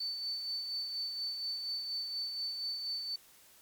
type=tone with tremolo; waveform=sine; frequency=4519 Hz; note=C#8; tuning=33 cents sharp; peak=-33 dBFS; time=0-3.16 s; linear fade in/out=5 ms; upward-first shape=sine; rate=4.2 Hz; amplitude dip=40%; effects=white hiss -60 dBFS RMS until 3.61 s + MP3 96 kbps